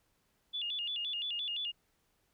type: tone with vibrato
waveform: sine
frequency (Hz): 3136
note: G7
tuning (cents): 0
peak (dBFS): -34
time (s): 0.53-1.72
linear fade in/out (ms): 20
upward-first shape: square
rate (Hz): 5.8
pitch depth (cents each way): 170
effects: pink hiss -75 dBFS RMS until 2.33 s